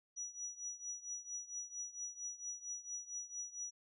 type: tone with tremolo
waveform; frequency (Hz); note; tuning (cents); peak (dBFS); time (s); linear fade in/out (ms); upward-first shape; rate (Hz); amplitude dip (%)
sine; 5850; F#8; -21; -39; 0.16-3.71; 20; triangle; 4.4; 90
effects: none